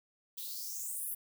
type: noise with high-pass filter sweep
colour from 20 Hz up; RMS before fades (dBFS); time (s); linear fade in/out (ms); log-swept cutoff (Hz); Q
violet; -40; 0.37-1.15; 10; 3300 to 12000; 4.9
effects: none